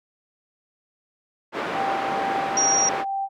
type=band-pass noise; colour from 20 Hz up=pink; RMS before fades=-28 dBFS; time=1.52-3.05 s; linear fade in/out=50 ms; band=350 to 1800 Hz; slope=12 dB/octave
type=tone with tremolo; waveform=sine; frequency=784 Hz; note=G5; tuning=in tune; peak=-23 dBFS; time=1.72-3.29 s; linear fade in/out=50 ms; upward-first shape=sine; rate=2.2 Hz; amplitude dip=30%
type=tone; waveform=sine; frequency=5690 Hz; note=F8; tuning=31 cents sharp; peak=-18 dBFS; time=2.57-2.89 s; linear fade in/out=2 ms
effects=none